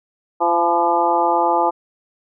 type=harmonic tone with a mistuned harmonic; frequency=171.5 Hz; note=F3; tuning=31 cents flat; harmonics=2 / 3 / 4 / 5 / 6 / 7; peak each=-23 / -23 / -21 / -17 / -23 / -24 dBFS; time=0.4-1.71 s; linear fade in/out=20 ms; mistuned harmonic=6; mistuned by=-39 cents; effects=none